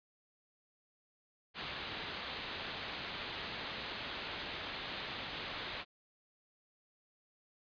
white low-pass noise, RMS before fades -43 dBFS, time 1.54-5.85 s, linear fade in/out 50 ms, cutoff 4200 Hz, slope 48 dB/octave, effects resampled to 11025 Hz

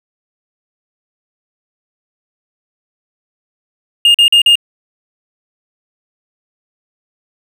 triangle tone bursts, 2830 Hz, F7, 22 cents sharp, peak -3 dBFS, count 4, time 4.05-4.555 s, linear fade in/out 2 ms, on 94 ms, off 43 ms, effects none

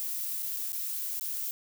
violet noise with dropouts, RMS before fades -34 dBFS, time 0-1.51 s, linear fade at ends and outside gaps 0 ms, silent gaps 0.424-0.429 / 0.564-0.568 / 0.721-0.73 / 1.196-1.21 s, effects none

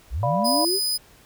sine linear sweep, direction up, 44.9 to 408.6 Hz, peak -23 dBFS, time 0.1-0.8 s, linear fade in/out 50 ms
sine chord, B diminished, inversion first, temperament equal with one note detuned, 587.3 / 698.5 / 984.3 Hz, D5 / F5 / B5, 0 / 0 / -6 cents, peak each -25 dBFS, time 0.23-0.65 s, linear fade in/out 2 ms
sawtooth tone, 4992 Hz, D#8, 5 cents sharp, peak -19 dBFS, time 0.44-0.98 s, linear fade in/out 20 ms
effects pink hiss -53 dBFS RMS until 1.25 s

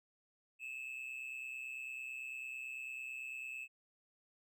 triangle tone with amplitude modulation, 2600 Hz, E7, 24 cents flat, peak -38 dBFS, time 0.59-3.68 s, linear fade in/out 50 ms, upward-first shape sine, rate 129 Hz, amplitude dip 65%, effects none

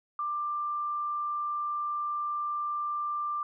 sine tone, 1185 Hz, D6, 15 cents sharp, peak -29 dBFS, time 0.19-3.43 s, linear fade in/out 2 ms, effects none

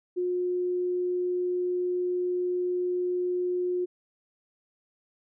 sine tone, 359.3 Hz, F4, 49 cents sharp, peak -25 dBFS, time 0.16-3.86 s, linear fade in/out 20 ms, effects none

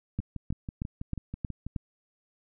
two click trains, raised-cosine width 5 ms, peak -23 / -18 dBFS, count 10 / 6, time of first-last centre 0.2-1.666 / 0.19-1.762 s, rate 6.14 / 3.18 Hz, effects none

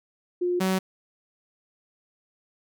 sine / sawtooth tone pair in turn, 355.7 / 188.43 Hz, F4 / F#3, +32 / +32 cents, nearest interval major seventh, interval 1100 cents, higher first, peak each -22 / -18 dBFS, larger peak second, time 0.41-0.6 / 0.6-0.79 s, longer neither, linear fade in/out 10 ms, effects none

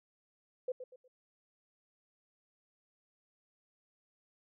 sine tone with echo, 507 Hz, B4, 45 cents sharp, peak -32 dBFS, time 0.68-0.72 s, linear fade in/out 5 ms, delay 120 ms, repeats 3, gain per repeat -10 dB, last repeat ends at 1.08 s, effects none

